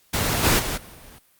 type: noise with level steps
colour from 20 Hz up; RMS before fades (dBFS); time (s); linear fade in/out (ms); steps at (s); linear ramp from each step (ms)
pink; -23 / -18 / -27 / -43 / -45; 0.13-1.19; 10; 0.43 / 0.58 / 0.76 / 0.93; 20
effects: white hiss -60 dBFS RMS until 1.39 s + Opus 48 kbps